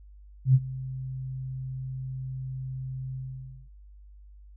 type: tone with ADSR envelope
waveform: sine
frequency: 130.81 Hz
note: C3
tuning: in tune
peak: -13 dBFS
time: 0.45-3.69 s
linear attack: 94 ms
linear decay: 45 ms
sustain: -19 dB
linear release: 540 ms
effects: added 50 Hz sine -47 dBFS peak until 4.56 s